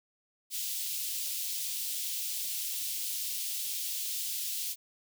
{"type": "high-pass noise", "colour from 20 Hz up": "white", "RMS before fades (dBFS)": -35, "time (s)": [0.5, 4.76], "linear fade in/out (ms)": 50, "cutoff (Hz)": 2900, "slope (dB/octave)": 24, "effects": []}